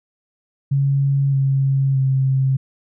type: tone with pitch steps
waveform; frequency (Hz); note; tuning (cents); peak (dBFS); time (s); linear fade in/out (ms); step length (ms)
sine; 138.6 / 135.98 / 133.42; C#3 / C#3 / C3; 0 / -33 / +34; -14; 0.71-2.57; 10; 620
effects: none